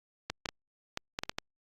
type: clicks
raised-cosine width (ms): 0.2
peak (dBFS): -15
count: 8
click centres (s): 0.3 / 0.458 / 0.489 / 0.974 / 1.189 / 1.235 / 1.295 / 1.385
effects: Opus 48 kbps